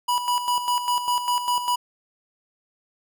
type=tone with tremolo; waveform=square; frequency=979 Hz; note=B5; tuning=15 cents flat; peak=-20 dBFS; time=0.08-1.76 s; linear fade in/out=10 ms; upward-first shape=square; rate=5 Hz; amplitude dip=60%; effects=none